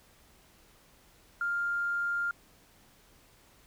triangle tone with tanh clipping, 1400 Hz, F6, 4 cents sharp, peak -28 dBFS, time 1.41-2.31 s, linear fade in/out 2 ms, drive 3 dB, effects pink hiss -61 dBFS RMS until 3.66 s

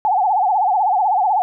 sine tone with vibrato, 796 Hz, G5, 26 cents sharp, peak -13 dBFS, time 0.05-1.42 s, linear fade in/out 0 ms, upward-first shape sine, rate 16 Hz, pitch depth 170 cents each way, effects none

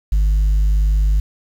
sine tone, 50.9 Hz, G#1, 34 cents flat, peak -9 dBFS, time 0.12-1.2 s, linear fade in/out 5 ms, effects tanh soft clip ceiling -11 dBFS + 7-bit

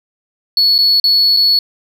sine tone with dropouts, 4400 Hz, C#8, 14 cents flat, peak -6 dBFS, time 0.57-1.59 s, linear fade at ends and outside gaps 2 ms, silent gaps 0.781-0.787 / 1-1.04 / 1.366-1.37 s, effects tanh soft clip ceiling -6 dBFS

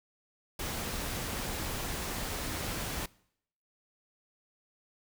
pink noise, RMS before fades -36 dBFS, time 0.59-3.06 s, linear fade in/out 5 ms, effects noise-tail reverb RT60 0.7 s tail -23 dB re dry

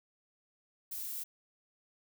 violet noise, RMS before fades -40 dBFS, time 0.91-1.24 s, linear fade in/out 10 ms, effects none

